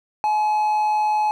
triangle tone with amplitude modulation, 850 Hz, G#5, 40 cents sharp, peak -14 dBFS, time 0.24-1.31 s, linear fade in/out 0 ms, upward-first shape sine, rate 165 Hz, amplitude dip 25%, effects none

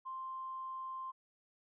triangle tone with tanh clipping, 1050 Hz, C6, 6 cents sharp, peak -40 dBFS, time 0.05-1.12 s, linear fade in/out 20 ms, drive 2 dB, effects resampled to 8000 Hz

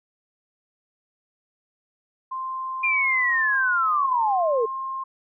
sine tone with pitch glide, 1046.5 to 1062.3 Hz, C6 to C6, 0 to +26 cents, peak -27 dBFS, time 2.31-5.04 s, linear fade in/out 10 ms, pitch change +26 cents, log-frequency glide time 3.9-4.69 s
sine linear sweep, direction down, 2417 to 428.4 Hz, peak -19 dBFS, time 2.83-4.66 s, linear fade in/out 10 ms
effects none

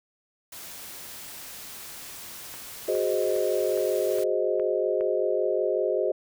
white noise, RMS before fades -41 dBFS, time 0.52-4.24 s, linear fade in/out 5 ms
click train, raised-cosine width 0.5 ms, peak -28 dBFS, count 7, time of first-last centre 2.54-5.009 s, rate 2.43 Hz
sine chord, Ab dominant seventh, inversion third, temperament equal, 370 / 415.3 / 523.3 / 622.3 Hz, Gb4 / Ab4 / C5 / Eb5, 0 / 0 / 0 / 0 cents, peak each -28 dBFS, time 2.88-6.12 s, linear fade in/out 5 ms
effects none

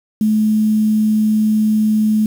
sine tone with quantisation, 215.3 Hz, A3, 37 cents flat, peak -11 dBFS, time 0.21-2.26 s, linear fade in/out 2 ms, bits 6, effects none

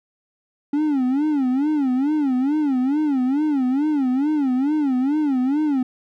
triangle tone with vibrato, 278.4 Hz, C#4, 8 cents sharp, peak -15 dBFS, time 0.73-5.83 s, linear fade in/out 5 ms, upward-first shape sine, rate 2.3 Hz, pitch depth 180 cents each way, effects none

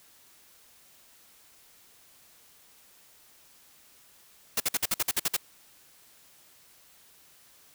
white noise bursts, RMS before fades -26 dBFS, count 10, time 4.57-5.367 s, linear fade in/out 5 ms, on 32 ms, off 53 ms, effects white hiss -58 dBFS RMS until 7.74 s

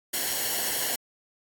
white noise with comb filter, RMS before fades -28 dBFS, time 0.13-0.96 s, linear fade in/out 10 ms, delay 0.81 ms, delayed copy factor -0.65, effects AAC 64 kbps

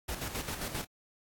pink noise with tremolo, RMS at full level -36 dBFS, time 0.08-0.85 s, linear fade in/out 10 ms, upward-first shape square, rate 7.5 Hz, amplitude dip 55%, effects AAC 64 kbps

